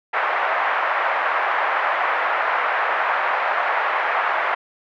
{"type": "band-pass noise", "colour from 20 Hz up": "pink", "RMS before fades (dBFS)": -21, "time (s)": [0.13, 4.55], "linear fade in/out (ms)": 10, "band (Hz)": [690, 2000], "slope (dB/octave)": 24, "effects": []}